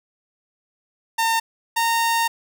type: tone pair in turn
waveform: sawtooth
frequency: 909 / 920.6 Hz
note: A#5 / A#5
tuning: -44 / -22 cents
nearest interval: unison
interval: 22 cents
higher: second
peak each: -14 dBFS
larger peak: neither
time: 1.18-1.4 / 1.76-2.28 s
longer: second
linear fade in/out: 10 ms
effects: 8-bit